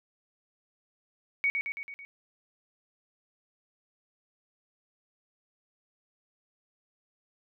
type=tone with echo; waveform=sine; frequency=2240 Hz; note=C#7; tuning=18 cents sharp; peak=-23 dBFS; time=1.44-1.5 s; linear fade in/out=0 ms; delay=110 ms; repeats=5; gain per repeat=-4 dB; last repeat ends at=2.05 s; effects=none